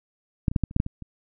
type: clicks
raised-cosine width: 5 ms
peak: -8 / -19 / -6 / -10 / -27 / -8 / -9 / -19 / -25 dBFS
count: 9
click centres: 0.482 / 0.515 / 0.562 / 0.637 / 0.711 / 0.764 / 0.801 / 0.864 / 1.023 s
effects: none